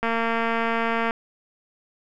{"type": "click train", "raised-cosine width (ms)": 0.5, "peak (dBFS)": -10, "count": 248, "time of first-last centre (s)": [0.03, 1.109], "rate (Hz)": 229, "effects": []}